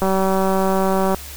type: click train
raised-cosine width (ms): 1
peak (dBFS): -6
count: 216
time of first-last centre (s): 0.02-1.146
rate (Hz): 191
effects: added 70 Hz sine -36 dBFS peak until 1.36 s + white hiss -36 dBFS RMS until 1.36 s